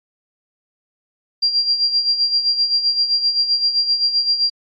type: tone with tremolo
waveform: sine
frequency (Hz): 4758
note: D8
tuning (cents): +22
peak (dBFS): -12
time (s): 1.42-4.5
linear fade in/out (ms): 10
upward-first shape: sine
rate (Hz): 7.7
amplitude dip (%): 65
effects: AAC 48 kbps